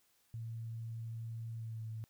sine tone with pitch glide, 114 to 111.01 Hz, A#2 to A2, -38 to +16 cents, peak -40 dBFS, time 0.34-2.04 s, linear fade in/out 0 ms, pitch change -46 cents, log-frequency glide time 1.53-1.88 s, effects white hiss -73 dBFS RMS until 2.09 s

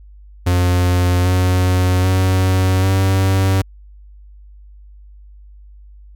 45% pulse tone with pitch steps, 89.5 / 91.49 / 93.52 / 95.59 Hz, F2 / F#2 / F#2 / G2, +43 / -19 / +19 / -43 cents, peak -12 dBFS, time 0.46-3.62 s, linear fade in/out 10 ms, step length 790 ms, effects added 50 Hz sine -38 dBFS peak until 6.15 s

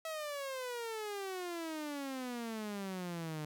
sawtooth exponential sweep, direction down, 651 to 149.9 Hz, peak -35 dBFS, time 0.05-3.45 s, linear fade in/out 2 ms, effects none

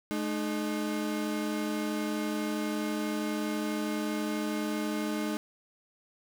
35% pulse tone pair together, 213.8 / 306.1 Hz, A3 / D#4, -49 / -28 cents, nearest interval tritone, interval 621 cents, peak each -31 / -31 dBFS, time 0.11-5.37 s, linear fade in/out 0 ms, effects none

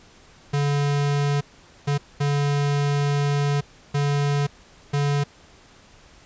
square tone bursts at uneven times, 143.4 Hz, D3, 41 cents flat, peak -20 dBFS, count 5, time 0.53-1.41 / 1.87-1.98 / 2.2-3.61 / 3.94-4.47 / 4.93-5.24 s, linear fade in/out 10 ms, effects pink hiss -51 dBFS RMS until 6.25 s + resampled to 16000 Hz

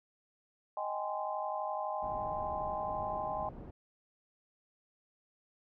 sine chord, Ab major seventh, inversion second, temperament just, 623 / 778.7 / 830.6 / 1038.3 Hz, Eb5 / G5 / Ab5 / C6, +2 / -12 / 0 / -14 cents, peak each -39 / -40 / -39 / -40 dBFS, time 0.77-3.49 s, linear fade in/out 2 ms
pink low-pass noise, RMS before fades -47 dBFS, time 2.02-3.71 s, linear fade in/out 10 ms, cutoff 560 Hz, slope 12 dB/octave
effects none

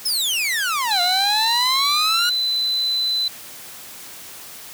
sawtooth exponential two-way sweep, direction down then up, 5410 to 699 to 1457 Hz, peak -16 dBFS, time 0.05-2.3 s, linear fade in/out 10 ms, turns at 1.01 s
sine tone, 4019 Hz, B7, 30 cents sharp, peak -18 dBFS, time 0.91-3.28 s, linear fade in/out 2 ms
effects white hiss -38 dBFS RMS until 4.73 s + high-pass 80 Hz 12 dB/octave

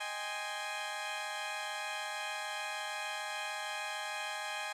15% pulse chord, Ab major seventh, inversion second, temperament equal, 622.3 / 784 / 830.6 / 1046.5 Hz, Eb5 / G5 / Ab5 / C6, 0 / 0 / 0 / 0 cents, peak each -38 / -39 / -33 / -39 dBFS, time 0-4.73 s, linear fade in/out 10 ms, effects low-pass 9000 Hz 12 dB/octave

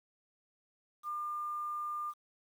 sine tone with quantisation, 1200 Hz, D6, 37 cents sharp, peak -35 dBFS, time 1.03-2.14 s, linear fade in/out 50 ms, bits 10, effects none

